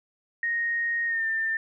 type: tone with pitch glide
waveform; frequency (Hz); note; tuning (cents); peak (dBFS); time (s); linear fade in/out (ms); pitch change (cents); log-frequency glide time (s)
sine; 1864.7 to 1793.9; A#6 to A6; 0 to +33; -24; 0.43-1.57; 2; -67; 1.06-1.26
effects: none